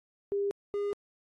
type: tone pair in turn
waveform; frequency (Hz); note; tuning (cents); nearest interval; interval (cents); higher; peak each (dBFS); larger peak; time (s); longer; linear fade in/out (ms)
sine / triangle; 401.6 / 407.2; G4 / G#4; +42 / -34; unison; 24; second; -27; neither; 0.32-0.51 / 0.74-0.93; neither; 0
effects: AAC 32 kbps